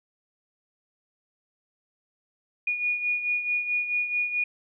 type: beating tone pair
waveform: sine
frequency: 2448 / 2452.6 Hz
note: D#7 / D#7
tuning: -29 / -26 cents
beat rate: 4.6 Hz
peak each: -25 / -32 dBFS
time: 2.67-4.44 s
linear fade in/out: 5 ms
effects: none